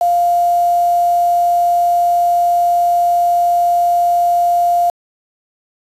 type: tone with quantisation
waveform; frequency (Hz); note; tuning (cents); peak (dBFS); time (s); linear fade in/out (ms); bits
sine; 698.5; F5; 0; -10; 0.01-4.9; 2; 5
effects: resampled to 32000 Hz